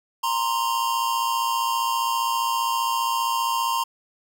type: tone pair together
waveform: square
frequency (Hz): 931.4 / 1046.5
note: A#5 / C6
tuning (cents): -2 / 0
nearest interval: major second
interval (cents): 202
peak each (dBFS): -25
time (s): 0.23-3.84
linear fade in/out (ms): 10
effects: none